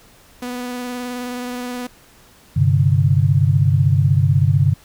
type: tone with vibrato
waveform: sawtooth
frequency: 246.9 Hz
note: B3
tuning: in tune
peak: -21 dBFS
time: 0.42-1.87 s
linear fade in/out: 5 ms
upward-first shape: square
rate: 19 Hz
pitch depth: 14 cents each way
type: chord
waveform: sine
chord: G suspended fourth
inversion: none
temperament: equal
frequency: 98 / 130.81 / 146.83 Hz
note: G2 / C3 / D3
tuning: 0 / 0 / 0 cents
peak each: -16 dBFS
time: 2.56-4.74 s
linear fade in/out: 10 ms
effects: pink hiss -49 dBFS RMS until 4.84 s